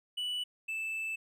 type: tone pair in turn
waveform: triangle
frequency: 2960 / 2637 Hz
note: F#7 / E7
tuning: 0 / 0 cents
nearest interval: major second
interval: 200 cents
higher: first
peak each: -31 / -32 dBFS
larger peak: first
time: 0.17-0.44 / 0.68-1.16 s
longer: second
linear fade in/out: 10 ms
effects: none